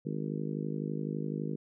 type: harmonic tone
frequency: 51.91 Hz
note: G#1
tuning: in tune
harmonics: 3 / 4 / 5 / 6 / 7 / 8 / 9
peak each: -36 / -38 / -40 / -42 / -43 / -44 / -45 dBFS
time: 0.05-1.56 s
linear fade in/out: 10 ms
effects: none